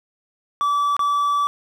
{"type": "tone with dropouts", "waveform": "triangle", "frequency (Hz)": 1154, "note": "D6", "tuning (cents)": -31, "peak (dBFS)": -15, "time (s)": [0.61, 1.47], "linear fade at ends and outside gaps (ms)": 0, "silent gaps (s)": [0.966, 0.993], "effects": []}